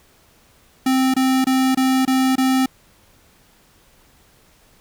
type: tone bursts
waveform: square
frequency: 261.6 Hz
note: C4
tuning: in tune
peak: -15 dBFS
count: 6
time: 0.86-2.66 s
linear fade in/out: 5 ms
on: 280 ms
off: 24 ms
effects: pink hiss -54 dBFS RMS until 4.8 s